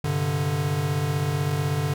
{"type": "chord", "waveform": "square", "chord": "G suspended fourth", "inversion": "none", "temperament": "equal", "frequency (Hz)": [98, 130.81, 146.83], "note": ["G2", "C3", "D3"], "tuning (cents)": [0, 0, 0], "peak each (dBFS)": [-30, -31, -25], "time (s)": [0.04, 1.94], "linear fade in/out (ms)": 5, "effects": []}